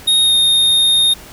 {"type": "tone with pitch glide", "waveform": "square", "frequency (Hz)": [3729, 3688], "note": ["A#7", "A#7"], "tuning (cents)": [0, -19], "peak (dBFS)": -10, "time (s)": [0.07, 1.14], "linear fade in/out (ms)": 10, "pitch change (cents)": -19, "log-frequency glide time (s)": [0.23, 0.33], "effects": ["pink hiss -37 dBFS RMS until 1.32 s"]}